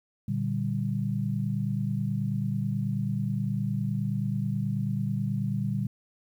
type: chord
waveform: sine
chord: G minor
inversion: first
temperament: just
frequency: 117.6 / 147 / 196 Hz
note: Bb2 / D3 / G3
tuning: +16 / +2 / 0 cents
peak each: -30 / -31 / -30 dBFS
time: 0.28-5.87 s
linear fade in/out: 5 ms
effects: 10-bit